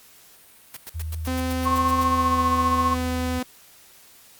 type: noise bursts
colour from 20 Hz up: white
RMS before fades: -36 dBFS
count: 11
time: 0.74-2.037 s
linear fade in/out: 2 ms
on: 27 ms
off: 100 ms
type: tone with vibrato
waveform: sine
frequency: 80 Hz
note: D#2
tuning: 49 cents sharp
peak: -27 dBFS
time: 0.94-3.4 s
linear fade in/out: 20 ms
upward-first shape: triangle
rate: 5.9 Hz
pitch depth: 21 cents each way
type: tone with pitch glide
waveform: sawtooth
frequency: 257.1 to 252.2 Hz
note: C4 to B3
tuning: -30 to +36 cents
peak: -21 dBFS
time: 1.27-3.43 s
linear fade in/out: 5 ms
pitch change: -34 cents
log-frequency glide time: 2.03-2.45 s
type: tone with tremolo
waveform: sine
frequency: 1079 Hz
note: C#6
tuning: 47 cents flat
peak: -17 dBFS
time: 1.65-2.95 s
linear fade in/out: 20 ms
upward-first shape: sine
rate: 15 Hz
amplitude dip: 55%
effects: white hiss -51 dBFS RMS until 4.39 s + Opus 48 kbps